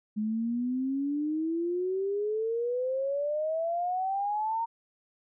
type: exponential sweep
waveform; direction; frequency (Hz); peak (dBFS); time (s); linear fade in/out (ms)
sine; up; 209.9 to 929; -27; 0.16-4.66; 20
effects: none